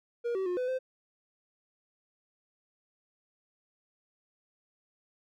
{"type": "tone with pitch steps", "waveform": "triangle", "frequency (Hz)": [474.3, 381.5, 358.1, 503, 517], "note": ["A#4", "G4", "F4", "B4", "C5"], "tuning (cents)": [30, -47, 43, 32, -21], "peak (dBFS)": -27, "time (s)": [0.24, 0.79], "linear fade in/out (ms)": 20, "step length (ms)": 110, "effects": []}